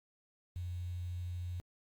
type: tone with quantisation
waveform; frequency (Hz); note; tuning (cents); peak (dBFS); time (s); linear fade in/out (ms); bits
sine; 88.7; F2; +27; -37; 0.56-1.6; 0; 10
effects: Opus 48 kbps